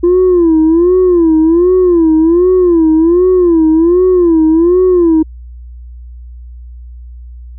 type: tone with vibrato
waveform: sine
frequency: 341.7 Hz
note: F4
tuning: 38 cents flat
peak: -3 dBFS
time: 0.03-5.23 s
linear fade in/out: 10 ms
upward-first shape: sine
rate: 1.3 Hz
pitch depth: 140 cents each way
effects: tanh soft clip ceiling -3 dBFS + added 60 Hz sine -27 dBFS peak until 7.58 s